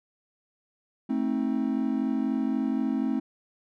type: chord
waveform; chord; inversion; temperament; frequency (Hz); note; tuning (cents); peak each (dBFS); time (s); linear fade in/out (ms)
triangle; A diminished; none; just; 220 / 264 / 316.8; A3 / C4 / Eb4; 0 / +16 / +31; -27 / -25 / -30; 1.09-3.2; 10
effects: none